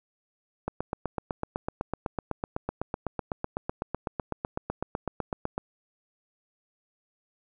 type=click train; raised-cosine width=1 ms; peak=-15 dBFS; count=40; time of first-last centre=0.68-5.579 s; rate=7.96 Hz; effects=none